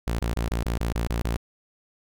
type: tone bursts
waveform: sawtooth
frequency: 57.4 Hz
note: A#1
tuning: 26 cents flat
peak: -20 dBFS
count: 9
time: 0.07-1.366 s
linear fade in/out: 0 ms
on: 120 ms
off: 27 ms
effects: none